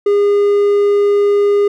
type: tone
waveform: triangle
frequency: 407.4 Hz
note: G#4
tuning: 33 cents flat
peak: -7 dBFS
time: 0.06-1.68 s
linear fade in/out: 5 ms
effects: none